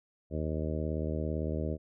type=harmonic tone; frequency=77.78 Hz; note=D#2; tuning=in tune; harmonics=1 / 2 / 3 / 4 / 5 / 6 / 7 / 8; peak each=-34 / -37 / -39 / -40 / -41 / -42 / -42 / -43 dBFS; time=0.3-1.78 s; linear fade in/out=50 ms; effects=none